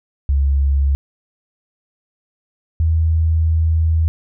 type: tone pair in turn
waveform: sine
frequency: 69.3 / 80.71 Hz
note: C#2 / E2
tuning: 0 / -36 cents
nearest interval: minor third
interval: 264 cents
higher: second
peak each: -12 dBFS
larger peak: neither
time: 0.29-0.95 / 2.8-4.08 s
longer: second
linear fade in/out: 0 ms
effects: none